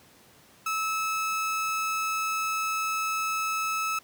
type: tone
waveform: 30% pulse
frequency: 1300 Hz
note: E6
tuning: 24 cents flat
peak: -24 dBFS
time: 0.66-3.99 s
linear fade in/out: 5 ms
effects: pink hiss -56 dBFS RMS until 4.03 s + high-pass 100 Hz 12 dB/octave